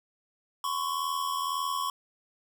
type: tone pair together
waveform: square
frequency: 1026.8 / 1108.7 Hz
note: C6 / C#6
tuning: -33 / 0 cents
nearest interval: minor second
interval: 133 cents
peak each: -34 / -31 dBFS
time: 0.64-1.9 s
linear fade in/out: 2 ms
effects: none